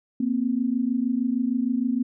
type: tone pair together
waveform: sine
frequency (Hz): 235.1 / 261.6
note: A#3 / C4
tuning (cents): +15 / 0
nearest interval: major second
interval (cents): 185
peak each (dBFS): -24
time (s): 0.2-2.03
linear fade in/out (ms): 5
effects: none